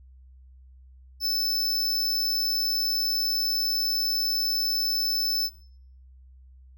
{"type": "tone", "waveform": "square", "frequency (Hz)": 5270, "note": "E8", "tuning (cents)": -1, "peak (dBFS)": -24, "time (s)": [1.2, 5.5], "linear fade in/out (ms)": 50, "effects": ["noise-tail reverb RT60 0.6 s tail -20 dB re dry", "added 64 Hz sine -48 dBFS peak until 6.77 s"]}